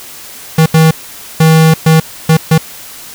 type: tone bursts at uneven times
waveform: square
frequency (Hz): 159.9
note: D#3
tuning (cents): +48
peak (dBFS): -4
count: 6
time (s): 0.58-0.66 / 0.74-0.91 / 1.4-1.74 / 1.86-2 / 2.29-2.37 / 2.51-2.58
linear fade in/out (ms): 5
effects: white hiss -30 dBFS RMS until 3.14 s